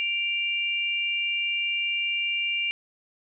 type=tone pair together; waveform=sine; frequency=2355 / 2800 Hz; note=D7 / F7; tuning=+4 / +4 cents; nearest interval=minor third; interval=300 cents; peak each=-27 dBFS; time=0-2.71 s; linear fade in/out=0 ms; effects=none